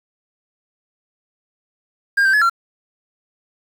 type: tone with pitch steps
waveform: triangle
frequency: 1610 / 1559 / 1703 / 1369 Hz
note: G6 / G6 / G#6 / F6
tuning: +46 / -10 / +43 / -35 cents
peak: -10 dBFS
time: 2.17-2.498 s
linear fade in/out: 10 ms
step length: 82 ms
effects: 7-bit